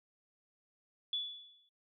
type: tone with exponential decay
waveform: sine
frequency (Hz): 3436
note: A7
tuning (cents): -42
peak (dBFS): -31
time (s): 1.13-1.69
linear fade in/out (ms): 2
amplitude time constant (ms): 120
effects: noise-tail reverb RT60 0.2 s tail -19 dB re dry